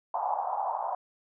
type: band-pass noise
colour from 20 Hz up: pink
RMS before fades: -31 dBFS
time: 0.14-0.95 s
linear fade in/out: 2 ms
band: 700 to 980 Hz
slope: 48 dB/octave
effects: none